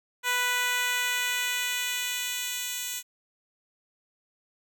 10% pulse tone with high-pass filter sweep, 493.9 Hz, B4, in tune, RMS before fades -29 dBFS, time 0.23-3.03 s, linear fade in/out 50 ms, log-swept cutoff 1000 to 4800 Hz, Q 0.8, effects none

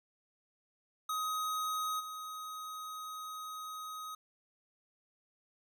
square tone with level steps, 1259 Hz, D#6, 20 cents sharp, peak -34 / -42 dBFS, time 1.09-4.15 s, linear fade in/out 5 ms, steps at 1.99 s, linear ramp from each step 20 ms, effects none

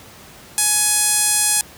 sawtooth tone with band-pass filter, 840 Hz, G#5, 19 cents sharp, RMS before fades -17 dBFS, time 0.58-1.61 s, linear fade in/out 0 ms, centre 9400 Hz, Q 2.2, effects pink hiss -42 dBFS RMS until 1.77 s + high-pass 60 Hz 12 dB/octave

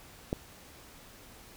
click, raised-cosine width 2 ms, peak -16 dBFS, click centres 0.329 s, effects pink hiss -53 dBFS RMS until 1.56 s

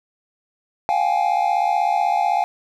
triangle tone cluster, 706 / 787 / 843 Hz, F5 / G5 / G#5, +19 / +7 / +26 cents, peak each -19 dBFS, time 0.89-2.44 s, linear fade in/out 0 ms, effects none

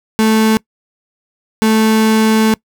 35% pulse tone pair in turn, 219.5 / 219.5 Hz, A3 / A3, -4 / -4 cents, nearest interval unison, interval 0 cents, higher neither, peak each -7 dBFS, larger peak neither, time 0.19-0.57 / 1.62-2.54 s, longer second, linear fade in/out 0 ms, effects noise-tail reverb RT60 0.1 s tail -24 dB re dry

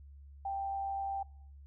sine tone with amplitude modulation, 786 Hz, G5, 4 cents sharp, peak -32 dBFS, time 0.45-1.23 s, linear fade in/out 5 ms, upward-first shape sine, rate 108 Hz, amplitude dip 35%, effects noise-tail reverb RT60 0.7 s tail -25 dB re dry + added 70 Hz sine -50 dBFS peak until 1.66 s

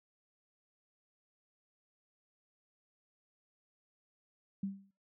sine tone with exponential decay, 196 Hz, G3, in tune, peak -31 dBFS, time 4.63-4.91 s, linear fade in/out 5 ms, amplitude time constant 59 ms, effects noise-tail reverb RT60 0.3 s tail -22 dB re dry

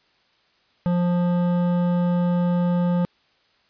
triangle tone with hard clipping, 175.9 Hz, F3, 13 cents sharp, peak -20 dBFS, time 0.86-3.05 s, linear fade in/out 0 ms, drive 16 dB, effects white hiss -62 dBFS RMS until 3.69 s + resampled to 11025 Hz

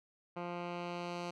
10% pulse tone with low-pass filter sweep, 174.61 Hz, F3, in tune, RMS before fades -41 dBFS, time 0.36-1.31 s, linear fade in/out 10 ms, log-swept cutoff 1900 to 5500 Hz, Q 1, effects none

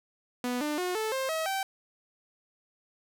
sawtooth tone with pitch steps, 246.9 / 298.7 / 361.5 / 437.4 / 529.2 / 640.4 / 774.9 Hz, B3 / D4 / F#4 / A4 / C5 / D#5 / G5, 0 / +29 / -40 / -10 / +20 / +50 / -20 cents, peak -25 dBFS, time 0.44-1.63 s, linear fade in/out 2 ms, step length 170 ms, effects none

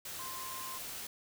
sine tone in noise, 1046.5 Hz, C6, in tune, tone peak -44 dBFS, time 0.19-0.78 s, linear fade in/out 5 ms, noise white, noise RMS -43 dBFS, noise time 0.05-1.07 s, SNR -4 dB, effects none

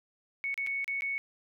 sine tone with dropouts, 2217 Hz, C#7, in tune, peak -30 dBFS, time 0.44-1.18 s, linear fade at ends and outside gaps 0 ms, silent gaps 0.542-0.577 / 0.665-0.671 / 0.844-0.879 / 1.008-1.021 s, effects none

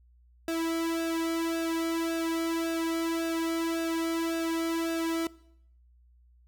sawtooth tone with flanger, 329.6 Hz, E4, in tune, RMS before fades -30 dBFS, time 0.48-5.27 s, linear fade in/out 2 ms, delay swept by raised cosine 0.93 to 1.93 ms, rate 1.8 Hz, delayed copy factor -0.95, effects noise-tail reverb RT60 0.7 s tail -21 dB re dry + added 60 Hz sine -57 dBFS peak until 6.47 s

